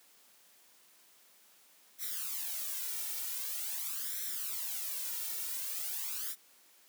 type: noise with flanger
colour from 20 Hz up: blue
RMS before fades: -38 dBFS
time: 1.98-6.36 s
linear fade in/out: 50 ms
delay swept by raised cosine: 0.52 to 2.22 ms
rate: 0.45 Hz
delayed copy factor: +0.8
effects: white hiss -63 dBFS RMS until 6.88 s + high-pass 200 Hz 12 dB/octave